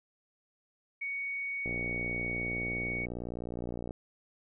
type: tone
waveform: sine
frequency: 2233 Hz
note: C#7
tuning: 12 cents sharp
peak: -33 dBFS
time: 1.01-3.06 s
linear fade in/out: 10 ms
type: click train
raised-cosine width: 2 ms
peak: -25 dBFS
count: 135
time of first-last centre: 1.66-3.908 s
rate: 59.6 Hz
effects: none